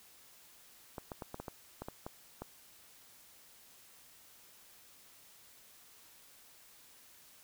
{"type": "clicks", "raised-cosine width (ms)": 1, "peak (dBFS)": -27, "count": 10, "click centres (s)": [0.982, 1.118, 1.222, 1.344, 1.4, 1.482, 1.82, 1.885, 2.065, 2.42], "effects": ["white hiss -60 dBFS RMS until 7.43 s"]}